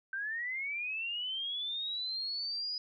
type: linear sweep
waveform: sine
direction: up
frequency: 1540 to 4972 Hz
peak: -34 dBFS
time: 0.13-2.78 s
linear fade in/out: 2 ms
effects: none